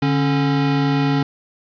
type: tone pair together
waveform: square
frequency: 145.2 / 274.6 Hz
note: D3 / C#4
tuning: -19 / -16 cents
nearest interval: major seventh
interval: 1103 cents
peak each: -19 dBFS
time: 0.02-1.23 s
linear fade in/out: 5 ms
effects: resampled to 11025 Hz + 8-bit